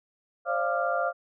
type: tone cluster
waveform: sine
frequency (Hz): 533 / 588 / 691 / 1189 / 1390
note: C5 / D5 / F5 / D6 / F6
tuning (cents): +32 / +2 / -19 / +21 / -9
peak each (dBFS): -31 / -33 / -28 / -33 / -31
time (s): 0.45-1.13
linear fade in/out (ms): 50
effects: none